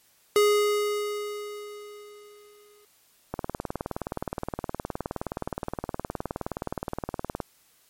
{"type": "tone with exponential decay", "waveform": "square", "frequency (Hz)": 415.2, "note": "G#4", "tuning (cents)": 0, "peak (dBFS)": -17, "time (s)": [0.36, 2.85], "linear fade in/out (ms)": 1, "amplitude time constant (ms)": 540}
{"type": "click train", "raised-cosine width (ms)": 1, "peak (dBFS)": -15, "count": 79, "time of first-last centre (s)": [3.34, 7.402], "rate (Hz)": 19.2}
{"effects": ["white hiss -62 dBFS RMS until 7.89 s", "MP3 64 kbps"]}